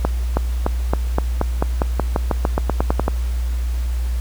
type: accelerating click train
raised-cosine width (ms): 1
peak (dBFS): -3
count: 18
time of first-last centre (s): 0.05-3.081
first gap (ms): 320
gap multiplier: 0.92
effects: added 60 Hz sine -18 dBFS peak until 4.2 s + pink hiss -40 dBFS RMS until 4.2 s